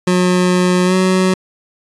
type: tone with pitch glide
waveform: 25% pulse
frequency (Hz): 180.9 to 186.31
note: F#3 to F#3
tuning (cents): -39 to +12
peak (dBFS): -7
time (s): 0.07-1.34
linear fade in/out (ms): 5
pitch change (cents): +51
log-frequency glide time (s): 0.85-0.94
effects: resampled to 24000 Hz